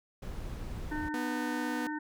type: noise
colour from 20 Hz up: brown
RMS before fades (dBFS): -39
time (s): 0.22-1.09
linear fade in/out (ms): 5
type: harmonic tone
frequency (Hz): 303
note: D#4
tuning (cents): -46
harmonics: 1 / 3 / 5 / 6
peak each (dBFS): -35 / -40 / -42 / -43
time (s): 0.91-1.99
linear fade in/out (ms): 10
type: tone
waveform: sawtooth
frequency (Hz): 245.5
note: B3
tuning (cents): -10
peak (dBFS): -31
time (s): 1.14-1.87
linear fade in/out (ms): 0
effects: none